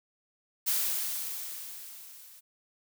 blue noise with level ramp, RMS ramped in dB -27 to -53 dBFS, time 0.66-2.41 s, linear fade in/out 20 ms, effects none

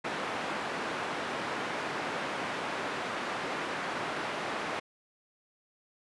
white band-pass noise, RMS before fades -35 dBFS, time 0.04-4.8 s, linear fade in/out 10 ms, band 190 to 1600 Hz, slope 12 dB/octave, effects resampled to 24000 Hz

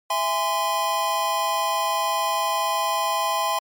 square chord, E augmented, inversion none, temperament just, 659.3 / 824.1 / 1030.1 Hz, E5 / G#5 / B#5, 0 / -14 / -27 cents, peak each -29 / -27 / -24 dBFS, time 0.1-3.59 s, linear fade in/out 5 ms, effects MP3 96 kbps

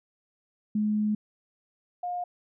sine tone pair in turn, 211.7 / 712.1 Hz, G#3 / F5, +33 / +33 cents, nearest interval octave + major sixth, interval 2100 cents, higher second, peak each -23 / -29 dBFS, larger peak first, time 0.75-1.15 / 2.03-2.24 s, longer first, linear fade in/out 5 ms, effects none

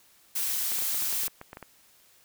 blue noise, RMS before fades -29 dBFS, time 0.35-1.28 s, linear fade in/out 10 ms
clicks, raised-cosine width 0.5 ms, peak -26 dBFS, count 12, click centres 0.719 / 0.786 / 0.822 / 0.945 / 1.023 / 1.127 / 1.234 / 1.28 / 1.414 / 1.531 / 1.571 / 1.627 s
effects white hiss -60 dBFS RMS until 2.24 s

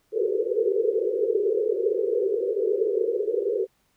pink band-pass noise, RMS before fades -24 dBFS, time 0.12-3.67 s, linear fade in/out 50 ms, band 380 to 490 Hz, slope 96 dB/octave, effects pink hiss -68 dBFS RMS until 3.96 s

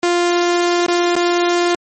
sawtooth tone with dropouts, 349.2 Hz, F4, in tune, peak -9 dBFS, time 0.03-1.75 s, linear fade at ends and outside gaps 2 ms, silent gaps 0.864-0.882 / 1.155-1.163 s, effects MP3 32 kbps

